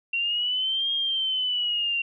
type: linear two-way sweep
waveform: sine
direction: up then down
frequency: 2733 to 3246 to 2752 Hz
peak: -23 dBFS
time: 0.13-2.02 s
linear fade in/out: 5 ms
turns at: 0.92 s
effects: none